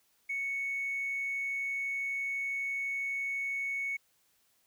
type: tone with hard clipping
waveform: sine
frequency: 2217 Hz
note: C#7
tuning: in tune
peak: -32 dBFS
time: 0.29-3.97 s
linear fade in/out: 10 ms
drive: 1 dB
effects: white hiss -71 dBFS RMS until 4.66 s